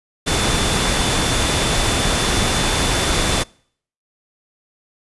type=tone in noise; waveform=sine; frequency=3520 Hz; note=A7; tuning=in tune; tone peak=-26 dBFS; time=0.26-3.44 s; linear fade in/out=20 ms; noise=pink; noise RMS=-18 dBFS; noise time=0.26-3.44 s; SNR=-11 dB; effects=noise-tail reverb RT60 0.6 s tail -26 dB re dry + resampled to 24000 Hz